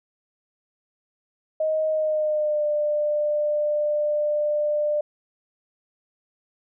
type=tone with pitch glide; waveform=sine; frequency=626 to 596.4 Hz; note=D#5 to D5; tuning=+10 to +27 cents; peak=-20 dBFS; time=1.6-5.01 s; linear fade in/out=5 ms; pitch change=-83 cents; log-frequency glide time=1.89-2.65 s; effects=none